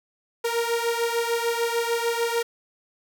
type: beating tone pair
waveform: sawtooth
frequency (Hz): 464.2 / 470.9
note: A#4 / A#4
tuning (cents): -7 / +18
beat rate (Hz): 6.7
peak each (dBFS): -21 / -23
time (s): 0.44-2.43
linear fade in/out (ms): 10
effects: none